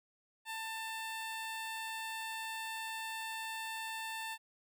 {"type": "tone", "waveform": "15% pulse", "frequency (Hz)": 891, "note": "A5", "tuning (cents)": 22, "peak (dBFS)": -33, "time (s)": [0.45, 4.38], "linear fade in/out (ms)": 50, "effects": []}